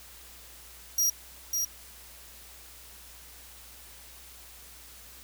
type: tone with echo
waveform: sawtooth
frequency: 5710 Hz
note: F8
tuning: 37 cents sharp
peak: -20 dBFS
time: 0.98-1.1 s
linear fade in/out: 5 ms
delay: 550 ms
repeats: 1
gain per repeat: -4 dB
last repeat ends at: 1.65 s
effects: added 60 Hz sine -55 dBFS peak until 5.23 s + white hiss -50 dBFS RMS until 5.23 s